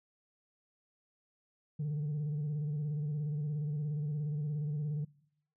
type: tone with vibrato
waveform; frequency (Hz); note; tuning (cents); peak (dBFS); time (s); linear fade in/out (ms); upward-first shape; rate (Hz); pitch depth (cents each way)
sine; 148.8; D3; +23; -30; 1.79-5.05; 10; square; 17; 49
effects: noise-tail reverb RT60 0.7 s tail -23 dB re dry + tanh soft clip ceiling -31 dBFS